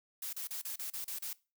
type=noise bursts; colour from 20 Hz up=blue; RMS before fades=-40 dBFS; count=8; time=0.22-1.331 s; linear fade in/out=5 ms; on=110 ms; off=33 ms; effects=noise-tail reverb RT60 0.3 s tail -21 dB re dry